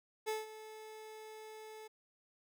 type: tone with ADSR envelope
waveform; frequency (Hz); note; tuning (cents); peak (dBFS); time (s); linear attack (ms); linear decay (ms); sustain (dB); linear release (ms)
30% pulse; 434.7; A4; -21; -31; 0.26-1.88; 27; 170; -15; 13
effects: none